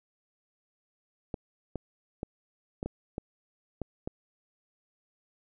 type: clicks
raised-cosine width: 2 ms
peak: -20 dBFS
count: 8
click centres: 1.342 / 1.757 / 2.231 / 2.829 / 2.86 / 3.181 / 3.817 / 4.075 s
effects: none